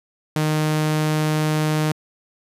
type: tone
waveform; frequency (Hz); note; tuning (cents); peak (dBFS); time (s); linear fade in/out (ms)
sawtooth; 154.1; D#3; -16; -14; 0.36-1.92; 2
effects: resampled to 32000 Hz + 9-bit